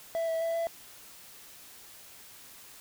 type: tone with pitch steps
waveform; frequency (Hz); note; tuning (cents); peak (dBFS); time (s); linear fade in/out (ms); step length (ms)
triangle; 662 / 653 / 663 / 668; E5 / E5 / E5 / E5; +7 / -17 / +10 / +23; -26; 0.15-0.67; 0; 130
effects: white hiss -51 dBFS RMS until 2.8 s